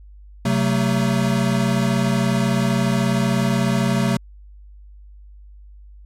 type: tone cluster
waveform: square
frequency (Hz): 132.1 / 188.4 / 224.7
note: C3 / F#3 / A3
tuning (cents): +17 / +32 / +37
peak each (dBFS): -22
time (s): 0.45-4.17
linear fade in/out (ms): 5
effects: added 50 Hz sine -40 dBFS peak until 6.05 s + low-pass 11000 Hz 12 dB/octave